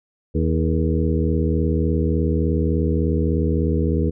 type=harmonic tone with a mistuned harmonic; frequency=79.9 Hz; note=D#2; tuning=47 cents sharp; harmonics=1 / 2 / 3 / 4 / 5 / 6; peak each=-20 / -23 / -25 / -26 / -27 / -28 dBFS; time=0.34-4.11 s; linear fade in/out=20 ms; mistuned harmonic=5; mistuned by=+70 cents; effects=none